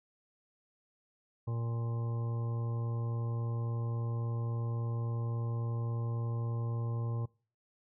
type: harmonic tone with a mistuned harmonic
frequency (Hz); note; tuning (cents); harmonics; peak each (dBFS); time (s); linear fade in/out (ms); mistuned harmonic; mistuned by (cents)
116.4; A#2; -2; 1 / 2 / 3 / 4 / 5 / 7 / 8 / 9; -32 / -49 / -49 / -48 / -53 / -54 / -61 / -51; 1.47-7.26; 10; 8; -48
effects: noise-tail reverb RT60 0.4 s tail -24 dB re dry